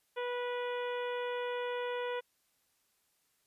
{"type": "harmonic tone", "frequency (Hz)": 489.6, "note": "B4", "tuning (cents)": -15, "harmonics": [1, 2, 3, 4, 5, 6, 7], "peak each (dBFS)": [-35, -41, -45, -47, -49, -51, -52], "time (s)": [0.16, 2.21], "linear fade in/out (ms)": 20, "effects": ["white hiss -75 dBFS RMS until 3.46 s", "resampled to 32000 Hz"]}